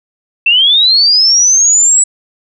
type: linear sweep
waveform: sine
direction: up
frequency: 2640 to 7902 Hz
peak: -5 dBFS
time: 0.46-2.04 s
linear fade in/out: 5 ms
effects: none